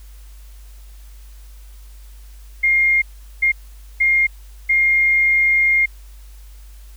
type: tone bursts at uneven times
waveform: sine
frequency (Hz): 2125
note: C7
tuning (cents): +26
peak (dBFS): -12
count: 4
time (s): 2.63-3.02 / 3.42-3.52 / 4-4.27 / 4.69-5.86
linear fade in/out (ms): 10
effects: added 50 Hz sine -37 dBFS peak until 6.96 s + white hiss -52 dBFS RMS until 6.96 s